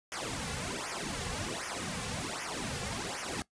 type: noise with flanger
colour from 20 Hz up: pink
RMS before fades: -37 dBFS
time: 0.12-3.42 s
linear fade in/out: 0 ms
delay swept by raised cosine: 0.24 to 3.24 ms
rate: 1.3 Hz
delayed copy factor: -0.95
effects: noise-tail reverb RT60 0.1 s tail -18 dB re dry + resampled to 22050 Hz